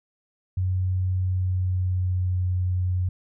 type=tone with pitch glide; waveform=sine; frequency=92.5 to 91.07 Hz; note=F#2 to F#2; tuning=0 to -27 cents; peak=-21 dBFS; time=0.57-3.09 s; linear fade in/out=5 ms; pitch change=-27 cents; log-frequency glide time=1.2-2.45 s; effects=none